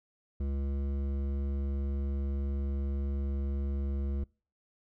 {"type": "tone with hard clipping", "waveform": "sine", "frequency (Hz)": 69.3, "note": "C#2", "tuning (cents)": 0, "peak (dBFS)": -32, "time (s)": [0.4, 4.24], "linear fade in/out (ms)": 5, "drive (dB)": 12, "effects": ["noise-tail reverb RT60 0.4 s tail -25 dB re dry"]}